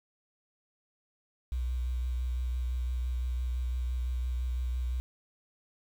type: tone with vibrato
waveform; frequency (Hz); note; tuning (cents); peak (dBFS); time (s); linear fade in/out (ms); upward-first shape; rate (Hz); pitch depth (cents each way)
sine; 62; B1; +7; -28; 1.52-5; 0; sine; 5.9; 23
effects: tanh soft clip ceiling -25 dBFS + 9-bit